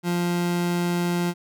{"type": "tone", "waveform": "30% pulse", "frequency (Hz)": 174.61, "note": "F3", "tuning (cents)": 0, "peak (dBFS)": -19, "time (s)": [0.03, 1.34], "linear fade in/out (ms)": 50, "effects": []}